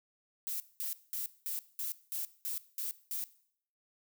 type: noise bursts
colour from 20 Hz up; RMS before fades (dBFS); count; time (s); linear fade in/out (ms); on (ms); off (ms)
violet; -37; 9; 0.47-3.24; 0; 130; 200
effects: noise-tail reverb RT60 0.6 s tail -18 dB re dry